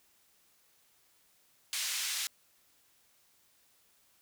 white band-pass noise, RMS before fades -35 dBFS, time 1.73-2.27 s, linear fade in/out 0 ms, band 2000 to 7500 Hz, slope 12 dB/octave, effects white hiss -68 dBFS RMS until 4.21 s

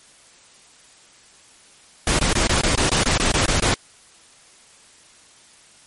pink noise bursts, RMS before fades -18 dBFS, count 12, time 2.07-3.741 s, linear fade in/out 2 ms, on 120 ms, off 21 ms, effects white hiss -50 dBFS RMS until 5.86 s + MP3 48 kbps

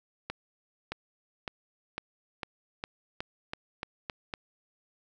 accelerating click train, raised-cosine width 0.3 ms, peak -18 dBFS, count 11, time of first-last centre 0.3-4.338 s, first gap 620 ms, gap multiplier 0.9, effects none

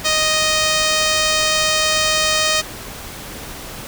5% pulse tone with notch filter, 622.3 Hz, D#5, in tune, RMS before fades -17 dBFS, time 0.04-2.62 s, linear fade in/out 20 ms, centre 12000 Hz, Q 1.2, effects pink hiss -32 dBFS RMS until 3.87 s

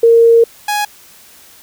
sine / sawtooth tone pair in turn, 462.1 / 832 Hz, A#4 / G#5, -15 / +3 cents, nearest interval minor seventh, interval 1018 cents, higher second, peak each -4 / -10 dBFS, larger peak first, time 0.03-0.44 / 0.68-0.85 s, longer first, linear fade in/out 5 ms, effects white hiss -42 dBFS RMS until 1.62 s

